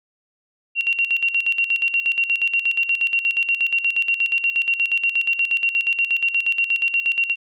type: tone with tremolo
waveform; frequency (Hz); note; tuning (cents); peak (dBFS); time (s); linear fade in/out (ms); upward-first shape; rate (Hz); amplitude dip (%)
sine; 2751; F7; -27; -15; 0.75-7.36; 50; square; 8.4; 70
effects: none